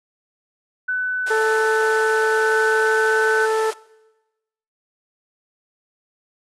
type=tone with pitch glide; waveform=sine; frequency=1500 to 1510.4 Hz; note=F#6 to F#6; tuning=+23 to +35 cents; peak=-19 dBFS; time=0.88-3.46 s; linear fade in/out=10 ms; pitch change=+12 cents; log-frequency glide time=2.26-3.03 s
type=band-pass noise; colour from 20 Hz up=pink; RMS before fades=-34 dBFS; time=1.26-3.74 s; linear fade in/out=10 ms; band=380 to 11000 Hz; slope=48 dB/octave
type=harmonic tone; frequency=440 Hz; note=A4; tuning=in tune; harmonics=1 / 2 / 3 / 4; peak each=-18 / -24 / -28 / -30 dBFS; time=1.3-3.71 s; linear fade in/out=10 ms
effects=noise-tail reverb RT60 1.0 s tail -21 dB re dry